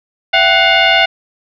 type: tone with frequency modulation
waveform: sine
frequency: 671 Hz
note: E5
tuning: 31 cents sharp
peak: -7 dBFS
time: 0.33-1.06 s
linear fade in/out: 10 ms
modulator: 718 Hz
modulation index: 3.9
effects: none